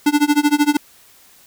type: tone with tremolo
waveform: square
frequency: 293.7 Hz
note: D4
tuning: in tune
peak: -10 dBFS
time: 0.06-0.77 s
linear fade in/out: 5 ms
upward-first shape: sine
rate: 13 Hz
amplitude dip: 95%
effects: white hiss -49 dBFS RMS until 1.46 s